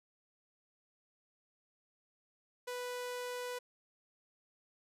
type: tone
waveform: sawtooth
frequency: 493.9 Hz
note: B4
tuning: in tune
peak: -35 dBFS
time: 2.67-3.59 s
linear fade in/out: 10 ms
effects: resampled to 32000 Hz